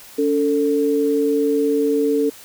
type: tone pair together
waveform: sine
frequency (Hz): 283.9 / 445.4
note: C#4 / A4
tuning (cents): +41 / +21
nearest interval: minor sixth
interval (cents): 780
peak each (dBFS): -19 / -17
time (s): 0.18-2.3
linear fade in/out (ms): 10
effects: white hiss -42 dBFS RMS until 2.44 s